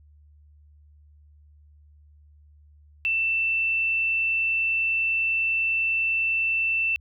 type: tone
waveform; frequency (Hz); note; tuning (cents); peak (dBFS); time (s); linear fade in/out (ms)
sine; 2670; E7; +22; -21; 3.05-6.96; 0
effects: added 74 Hz sine -51 dBFS peak until 7 s